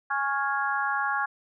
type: harmonic tone with a mistuned harmonic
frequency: 276.3 Hz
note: C#4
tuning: 6 cents flat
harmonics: 3 / 4 / 5 / 6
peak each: -30 / -30 / -30 / -30 dBFS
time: 0.1-1.26 s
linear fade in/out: 10 ms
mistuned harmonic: 5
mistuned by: +24 cents
effects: none